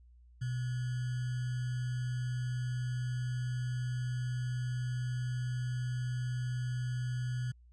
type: tone with sample-and-hold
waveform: sine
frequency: 124.5 Hz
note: B2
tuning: 14 cents sharp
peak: -32 dBFS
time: 0.41-7.52 s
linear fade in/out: 10 ms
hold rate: 1575 Hz
effects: added 60 Hz sine -56 dBFS peak until 7.72 s + resampled to 22050 Hz